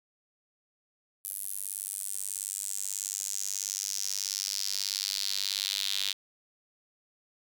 square tone with high-pass filter sweep, 49.21 Hz, G1, 7 cents sharp, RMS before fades -34 dBFS, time 1.24-6.13 s, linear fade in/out 10 ms, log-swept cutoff 11000 to 3600 Hz, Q 3.4, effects none

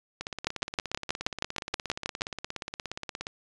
two click trains, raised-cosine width 0.2 ms, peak -17 / -9 dBFS, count 53 / 12, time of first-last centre 0.21-3.269 / 0.47-2.219 s, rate 17 / 6.29 Hz, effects resampled to 22050 Hz

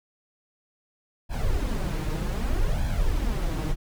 brown noise with flanger, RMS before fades -25 dBFS, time 1.29-3.76 s, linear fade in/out 50 ms, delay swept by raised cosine 1.2 to 6.5 ms, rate 0.64 Hz, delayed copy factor +0.7, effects none

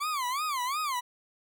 40% pulse tone with vibrato, 1108.7 Hz, C#6, in tune, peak -28 dBFS, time 0-1.01 s, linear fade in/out 20 ms, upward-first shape sine, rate 2.8 Hz, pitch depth 220 cents each way, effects none

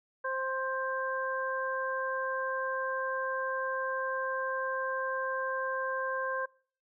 harmonic tone, 526 Hz, C5, 9 cents sharp, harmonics 1 / 2 / 3, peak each -35 / -35 / -35 dBFS, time 0.24-6.46 s, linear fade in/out 10 ms, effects noise-tail reverb RT60 0.5 s tail -25 dB re dry

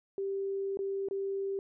sine tone with dropouts, 392 Hz, G4, in tune, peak -31 dBFS, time 0.18-1.59 s, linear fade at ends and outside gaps 1 ms, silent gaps 0.772-0.79 / 1.086-1.11 s, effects none

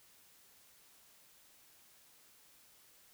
silence, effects white hiss -64 dBFS RMS until 3.13 s

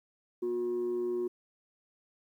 sine tone pair together, 241.2 / 360.6 Hz, B3 / F#4, -41 / -45 cents, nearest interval perfect fifth, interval 696 cents, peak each -39 / -28 dBFS, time 0.42-1.28 s, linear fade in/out 10 ms, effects tanh soft clip ceiling -27 dBFS + 11-bit

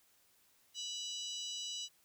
harmonic tone with a mistuned harmonic, 983 Hz, B5, 8 cents flat, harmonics 3 / 4 / 5 / 6 / 7 / 8, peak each -43 / -45 / -52 / -47 / -55 / -52 dBFS, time 0.74-1.89 s, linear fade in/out 50 ms, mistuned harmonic 7, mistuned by -38 cents, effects white hiss -70 dBFS RMS until 2.04 s

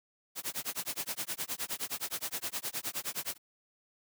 white noise with tremolo, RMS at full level -34 dBFS, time 0.35-3.38 s, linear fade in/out 50 ms, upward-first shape sine, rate 9.6 Hz, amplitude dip 100%, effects high-pass 100 Hz 12 dB/octave

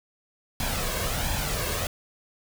pink noise with flanger, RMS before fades -28 dBFS, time 0.6-1.87 s, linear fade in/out 2 ms, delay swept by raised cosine 1.2 to 1.85 ms, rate 1.4 Hz, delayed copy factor +0.6, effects none

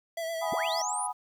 square tone with vibrato, 659.3 Hz, E5, in tune, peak -32 dBFS, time 0.17-0.82 s, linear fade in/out 5 ms, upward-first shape sine, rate 8.7 Hz, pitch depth 28 cents each way
sine chord, G# minor seventh, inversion third, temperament equal, 740 / 830.6 / 987.8 / 1244.5 Hz, F#5 / G#5 / B5 / D#6, 0 / 0 / 0 / 0 cents, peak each -37 / -34 / -35 / -40 dBFS, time 0.41-1.13 s, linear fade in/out 20 ms
sine linear sweep, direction up, 67 to 10548 Hz, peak -32 dBFS, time 0.52-1.07 s, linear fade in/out 5 ms
effects 10-bit

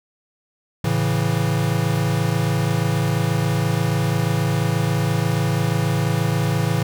square chord, A major, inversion none, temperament equal with one note detuned, 110.32 / 138.59 / 164.81 Hz, A2 / C#3 / E3, +5 / 0 / 0 cents, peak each -23 dBFS, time 0.84-6.83 s, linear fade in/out 5 ms, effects none

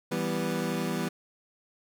25% pulse chord, E minor, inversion none, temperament equal, 164.81 / 196 / 246.9 Hz, E3 / G3 / B3, 0 / 0 / 0 cents, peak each -29 dBFS, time 0.11-1.09 s, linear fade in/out 10 ms, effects none

